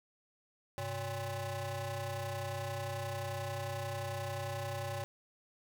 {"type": "ring-modulated tone", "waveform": "25% pulse", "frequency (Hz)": 233.1, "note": "A#3", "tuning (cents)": 0, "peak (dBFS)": -30, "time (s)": [0.78, 5.04], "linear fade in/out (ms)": 0, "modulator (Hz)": 334, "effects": []}